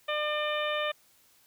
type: harmonic tone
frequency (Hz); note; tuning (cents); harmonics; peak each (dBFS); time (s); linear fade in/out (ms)
600; D5; +37; 1 / 2 / 3 / 4 / 5 / 6; -31 / -34 / -36 / -37 / -38 / -39; 0.08-0.92; 10
effects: white hiss -63 dBFS RMS until 1.46 s